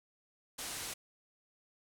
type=low-pass noise; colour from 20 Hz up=white; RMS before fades=-42 dBFS; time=0.58-0.94 s; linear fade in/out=10 ms; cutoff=11000 Hz; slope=24 dB/octave; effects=none